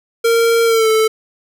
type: tone with pitch glide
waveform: square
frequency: 461.3 to 439.2 Hz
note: A#4 to A4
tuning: -18 to -3 cents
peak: -11 dBFS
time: 0.24-1.08 s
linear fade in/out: 10 ms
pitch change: -85 cents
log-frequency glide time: 0.65-0.89 s
effects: none